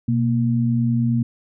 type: tone pair together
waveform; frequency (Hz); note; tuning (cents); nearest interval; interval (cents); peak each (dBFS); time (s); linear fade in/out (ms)
sine; 123.47 / 233.1; B2 / A#3; 0 / 0; major seventh; 1100; -19; 0.08-1.23; 5
effects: none